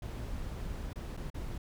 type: noise with dropouts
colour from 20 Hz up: brown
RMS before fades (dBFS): -39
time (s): 0.02-1.58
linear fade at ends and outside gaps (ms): 5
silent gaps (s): 0.932-0.957 / 1.169-1.173 / 1.302-1.343
effects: none